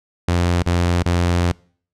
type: tone with dropouts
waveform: sawtooth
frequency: 87.31 Hz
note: F2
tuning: in tune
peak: -11 dBFS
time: 0.28-1.52 s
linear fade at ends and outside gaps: 5 ms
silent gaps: 0.626-0.662 / 1.029-1.057 s
effects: noise-tail reverb RT60 0.5 s tail -25 dB re dry + low-pass 8000 Hz 12 dB/octave